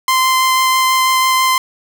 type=tone with vibrato; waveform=sawtooth; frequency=1039 Hz; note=C6; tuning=12 cents flat; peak=-7 dBFS; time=0.08-1.58 s; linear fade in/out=2 ms; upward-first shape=triangle; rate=6.1 Hz; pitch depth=9 cents each way; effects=none